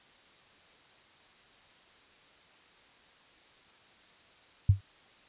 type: tone with exponential decay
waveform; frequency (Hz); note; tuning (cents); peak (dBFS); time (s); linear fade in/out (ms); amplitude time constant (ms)
sine; 97.6; G2; -7; -14; 4.69-4.81; 5; 25
effects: white hiss -59 dBFS RMS until 5.28 s + resampled to 8000 Hz